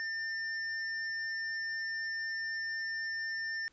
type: tone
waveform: square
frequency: 1798 Hz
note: A6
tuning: 37 cents sharp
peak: -35 dBFS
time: 0-3.68 s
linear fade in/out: 0 ms
effects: pink hiss -68 dBFS RMS until 3.72 s + resampled to 16000 Hz